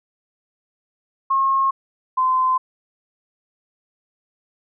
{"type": "tone pair in turn", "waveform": "sine", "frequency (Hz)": [1080, 1031.1], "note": ["C#6", "C6"], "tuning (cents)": [-45, -26], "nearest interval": "minor second", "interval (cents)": 81, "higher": "first", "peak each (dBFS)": [-15, -15], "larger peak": "neither", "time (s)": [[1.3, 1.71], [2.17, 2.58]], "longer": "neither", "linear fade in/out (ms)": 10, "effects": []}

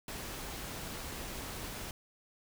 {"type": "noise", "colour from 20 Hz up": "pink", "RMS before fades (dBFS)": -42, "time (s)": [0.08, 1.91], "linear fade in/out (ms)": 2, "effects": []}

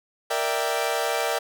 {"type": "chord", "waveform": "sawtooth", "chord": "E half-diminished seventh", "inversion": "second", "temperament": "equal", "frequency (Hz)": [466.2, 587.3, 659.3, 784], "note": ["Bb4", "D5", "E5", "G5"], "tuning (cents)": [0, 0, 0, 0], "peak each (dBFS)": -25, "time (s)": [0.3, 1.39], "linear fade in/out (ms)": 10, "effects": []}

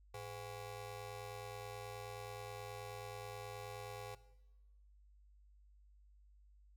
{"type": "ring-modulated tone", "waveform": "20% pulse", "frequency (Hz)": 308.6, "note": "D#4", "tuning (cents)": -14, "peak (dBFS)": -38, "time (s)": [0.14, 4.15], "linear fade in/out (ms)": 5, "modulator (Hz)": 199, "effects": ["noise-tail reverb RT60 1.0 s tail -17 dB re dry", "added 50 Hz sine -62 dBFS peak until 6.76 s"]}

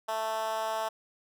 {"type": "tone with high-pass filter", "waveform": "10% pulse", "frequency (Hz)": 220.6, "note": "A3", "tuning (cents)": 5, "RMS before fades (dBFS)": -32, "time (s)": [0.08, 0.89], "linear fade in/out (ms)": 10, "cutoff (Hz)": 740, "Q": 3.1, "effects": []}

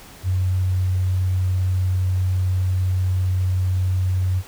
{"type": "tone", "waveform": "sine", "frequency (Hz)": 92.5, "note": "F#2", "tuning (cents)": 0, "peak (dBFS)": -17, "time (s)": [0.23, 4.43], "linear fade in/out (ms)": 50, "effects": ["pink hiss -43 dBFS RMS until 4.47 s"]}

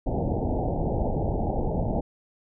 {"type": "low-pass noise", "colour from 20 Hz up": "pink", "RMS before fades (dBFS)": -26, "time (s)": [0.06, 2.01], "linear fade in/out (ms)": 10, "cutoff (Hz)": 860, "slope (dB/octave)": 96, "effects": []}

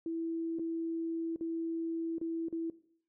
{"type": "tone with dropouts", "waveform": "sine", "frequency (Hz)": 329.6, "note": "E4", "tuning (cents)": 0, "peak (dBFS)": -33, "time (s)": [0.06, 2.7], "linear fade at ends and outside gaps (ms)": 2, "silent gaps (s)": [[0.587, 0.594], [1.361, 1.409], [2.183, 2.213], [2.485, 2.526]], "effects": ["noise-tail reverb RT60 0.6 s tail -18 dB re dry"]}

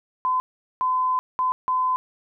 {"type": "tone bursts at uneven times", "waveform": "sine", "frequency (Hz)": 1019, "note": "C6", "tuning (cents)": -46, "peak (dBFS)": -19, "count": 4, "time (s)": [[0.25, 0.4], [0.81, 1.19], [1.39, 1.52], [1.68, 1.96]], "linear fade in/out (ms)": 0, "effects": []}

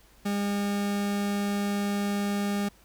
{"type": "tone", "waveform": "40% pulse", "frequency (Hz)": 202.5, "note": "G#3", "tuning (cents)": -43, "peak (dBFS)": -25, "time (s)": [0.25, 2.69], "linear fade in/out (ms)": 10, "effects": ["added 50 Hz sine -59 dBFS peak until 2.84 s", "pink hiss -59 dBFS RMS until 2.84 s"]}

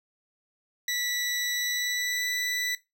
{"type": "tone with pitch glide", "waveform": "20% pulse", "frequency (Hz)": [1958, 1976.2], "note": ["B6", "B6"], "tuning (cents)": [-15, 1], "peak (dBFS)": -22, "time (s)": [0.88, 2.75], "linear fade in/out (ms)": 2, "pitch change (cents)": 16, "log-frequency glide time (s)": [1.5, 2.27], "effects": ["noise-tail reverb RT60 0.2 s tail -17 dB re dry"]}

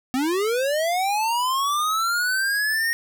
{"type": "linear sweep", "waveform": "square", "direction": "up", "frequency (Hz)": [246.9, 1864.7], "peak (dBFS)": -21, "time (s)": [0.14, 2.93], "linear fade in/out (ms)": 0, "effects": []}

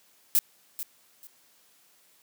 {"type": "noise with echo", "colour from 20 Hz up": "violet", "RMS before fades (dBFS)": -21, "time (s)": [0.35, 0.39], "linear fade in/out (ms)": 0, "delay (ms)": 440, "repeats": 2, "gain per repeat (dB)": -13, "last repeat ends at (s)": 1.27, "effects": ["white hiss -62 dBFS RMS until 2.22 s", "high-pass 150 Hz 12 dB/octave"]}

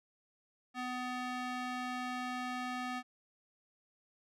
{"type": "tone with band-pass filter", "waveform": "square", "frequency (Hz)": 250.5, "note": "B3", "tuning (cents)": 25, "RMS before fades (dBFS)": -39, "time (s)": [0.74, 3.03], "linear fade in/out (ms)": 50, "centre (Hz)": 1500, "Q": 0.67, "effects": []}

